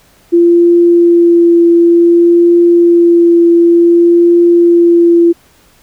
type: tone with vibrato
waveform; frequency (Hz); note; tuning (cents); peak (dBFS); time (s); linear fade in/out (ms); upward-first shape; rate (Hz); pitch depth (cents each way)
sine; 342.4; F4; -34; -3; 0.32-5.33; 20; triangle; 0.55; 13
effects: pink hiss -47 dBFS RMS until 5.82 s